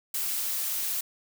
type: noise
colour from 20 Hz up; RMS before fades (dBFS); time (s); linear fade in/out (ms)
blue; -30; 0.14-1.01; 5
effects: none